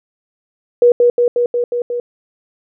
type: tone with echo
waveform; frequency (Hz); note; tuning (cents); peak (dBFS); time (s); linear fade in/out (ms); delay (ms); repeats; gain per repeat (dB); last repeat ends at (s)
sine; 482.6; B4; -40; -5; 0.82-0.92; 2; 180; 6; -2; 2
effects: none